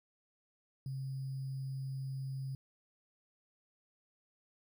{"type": "tone with sample-and-hold", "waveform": "sine", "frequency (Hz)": 134.1, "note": "C3", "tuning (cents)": 43, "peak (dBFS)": -37, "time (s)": [0.86, 2.55], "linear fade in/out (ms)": 2, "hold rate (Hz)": 4900, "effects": []}